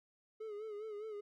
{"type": "tone with vibrato", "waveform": "triangle", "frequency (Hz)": 425.6, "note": "G#4", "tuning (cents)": 42, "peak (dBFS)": -40, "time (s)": [0.4, 1.21], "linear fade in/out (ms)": 10, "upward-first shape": "sine", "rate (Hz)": 4.9, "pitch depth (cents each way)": 71, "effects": []}